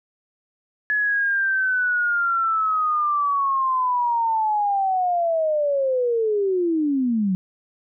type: linear sweep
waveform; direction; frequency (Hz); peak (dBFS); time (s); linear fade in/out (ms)
sine; down; 1707 to 180; -18; 0.9-7.35; 0
effects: none